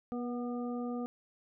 harmonic tone with a mistuned harmonic, 242.3 Hz, B3, 33 cents flat, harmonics 1 / 2 / 3 / 5, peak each -35 / -41 / -45 / -49 dBFS, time 0.12-1.06 s, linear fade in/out 0 ms, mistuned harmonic 3, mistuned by +21 cents, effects none

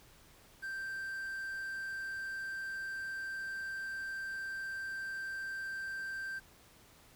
triangle tone with quantisation, 1568 Hz, G6, in tune, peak -36 dBFS, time 0.62-6.4 s, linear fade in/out 20 ms, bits 10, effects pink hiss -61 dBFS RMS until 7.15 s

